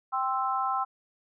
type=chord; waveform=sine; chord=C major; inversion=second; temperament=equal; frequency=784 / 1046.5 / 1318.5 Hz; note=G5 / C6 / E6; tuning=0 / 0 / 0 cents; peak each=-30 dBFS; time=0.12-0.85 s; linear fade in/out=20 ms; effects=none